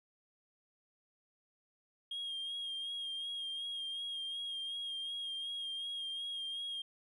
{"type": "tone with vibrato", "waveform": "sine", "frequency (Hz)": 3243, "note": "G#7", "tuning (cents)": -42, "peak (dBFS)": -36, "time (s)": [2.11, 6.82], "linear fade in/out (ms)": 5, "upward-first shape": "sine", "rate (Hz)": 2.7, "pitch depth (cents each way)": 30, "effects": ["tanh soft clip ceiling -36 dBFS", "13-bit"]}